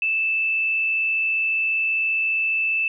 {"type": "tone with frequency modulation", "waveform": "sine", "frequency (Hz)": 2637, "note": "E7", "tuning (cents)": 0, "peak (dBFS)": -19, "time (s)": [0.02, 2.88], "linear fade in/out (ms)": 2, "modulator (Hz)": 74.9, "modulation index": 0.41, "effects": []}